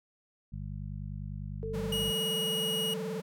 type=harmonic tone; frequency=50 Hz; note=G1; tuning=35 cents sharp; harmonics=1 / 2 / 3 / 4; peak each=-40 / -41 / -41 / -46 dBFS; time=0.52-2.12 s; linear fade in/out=10 ms
type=tone with pitch glide; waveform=sine; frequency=445.2 to 442.6 Hz; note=A4 to A4; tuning=+20 to +10 cents; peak=-35 dBFS; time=1.63-3.2 s; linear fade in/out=0 ms; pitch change=-10 cents; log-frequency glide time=1.87-2.69 s
type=tone with vibrato; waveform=square; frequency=180.9 Hz; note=F#3; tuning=39 cents flat; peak=-37 dBFS; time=1.73-3.22 s; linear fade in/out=20 ms; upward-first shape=triangle; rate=19 Hz; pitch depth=260 cents each way
type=tone; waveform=45% pulse; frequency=2895 Hz; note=F#7; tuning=38 cents flat; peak=-30 dBFS; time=1.92-2.94 s; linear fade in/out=5 ms
effects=none